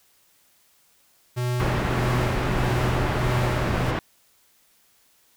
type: tone with tremolo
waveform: square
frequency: 123.47 Hz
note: B2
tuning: in tune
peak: -23 dBFS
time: 1.36-3.92 s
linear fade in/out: 20 ms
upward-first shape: sine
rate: 1.6 Hz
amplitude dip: 45%
type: low-pass noise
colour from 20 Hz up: pink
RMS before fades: -25 dBFS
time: 1.6-3.99 s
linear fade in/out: 0 ms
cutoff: 2000 Hz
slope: 12 dB/octave
effects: white hiss -61 dBFS RMS until 5.36 s